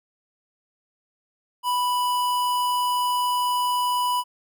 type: tone with notch filter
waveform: square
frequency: 987.8 Hz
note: B5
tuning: in tune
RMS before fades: -23 dBFS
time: 1.63-4.24 s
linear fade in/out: 50 ms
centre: 6100 Hz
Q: 2
effects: none